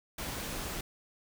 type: noise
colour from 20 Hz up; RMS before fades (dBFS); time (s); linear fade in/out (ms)
pink; -38; 0.18-0.81; 5
effects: none